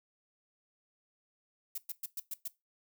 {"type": "noise bursts", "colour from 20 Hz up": "violet", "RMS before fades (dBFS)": -38, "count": 6, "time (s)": [1.75, 2.48], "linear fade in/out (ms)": 5, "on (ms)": 30, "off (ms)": 110, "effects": ["noise-tail reverb RT60 0.2 s tail -18 dB re dry"]}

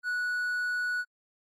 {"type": "tone", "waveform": "triangle", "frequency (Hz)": 1471, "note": "F#6", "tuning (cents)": -11, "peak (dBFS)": -26, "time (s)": [0.03, 1.05], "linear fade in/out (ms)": 50, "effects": ["AAC 48 kbps"]}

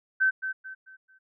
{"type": "tone with echo", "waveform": "sine", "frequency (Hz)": 1538, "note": "G6", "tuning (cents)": -33, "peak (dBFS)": -19, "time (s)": [0.2, 0.31], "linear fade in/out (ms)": 20, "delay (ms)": 220, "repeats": 4, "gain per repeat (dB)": -9, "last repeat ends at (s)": 1.19, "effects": []}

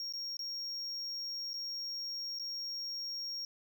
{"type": "tone with dropouts", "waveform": "triangle", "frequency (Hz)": 5570, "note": "F8", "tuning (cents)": -5, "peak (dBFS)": -36, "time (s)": [0, 3.45], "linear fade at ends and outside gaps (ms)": 1, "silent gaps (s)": [[0.125, 0.136], [0.369, 0.392], [1.533, 1.54], [2.388, 2.396]], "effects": []}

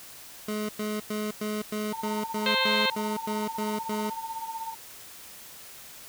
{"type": "tone bursts", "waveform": "25% pulse", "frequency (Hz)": 212.1, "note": "G#3", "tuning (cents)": 37, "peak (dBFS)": -25, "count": 12, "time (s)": [0.48, 4.1], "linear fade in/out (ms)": 5, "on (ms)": 210, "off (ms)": 100}
{"type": "tone with tremolo", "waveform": "sine", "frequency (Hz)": 902, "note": "A5", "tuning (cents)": 43, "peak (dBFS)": -30, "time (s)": [1.92, 4.75], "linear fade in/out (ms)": 20, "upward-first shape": "sine", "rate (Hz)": 16, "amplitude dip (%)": 65}
{"type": "harmonic tone", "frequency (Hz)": 524, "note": "C5", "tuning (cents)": 2, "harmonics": [1, 2, 3, 4, 5, 6, 7, 8], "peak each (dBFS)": [-31, -31, -31, -31, -31, -31, -31, -31], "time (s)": [2.46, 2.9], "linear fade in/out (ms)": 2}
{"effects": ["white hiss -46 dBFS RMS until 6.08 s"]}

